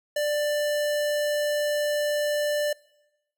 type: tone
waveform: square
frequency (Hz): 591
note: D5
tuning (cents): +11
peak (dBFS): -24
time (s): 0.16-2.73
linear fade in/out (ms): 5
effects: noise-tail reverb RT60 1.0 s tail -24 dB re dry